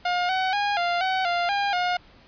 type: tone with pitch steps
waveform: sawtooth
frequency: 712 / 753 / 818 / 697 / 755 / 697 / 806 / 716 Hz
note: F5 / F#5 / G#5 / F5 / F#5 / F5 / G5 / F5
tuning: +33 / +30 / -26 / -4 / +35 / -4 / +48 / +43 cents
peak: -18 dBFS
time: 0.05-1.97 s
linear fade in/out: 5 ms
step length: 240 ms
effects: pink hiss -53 dBFS RMS until 2.27 s + resampled to 11025 Hz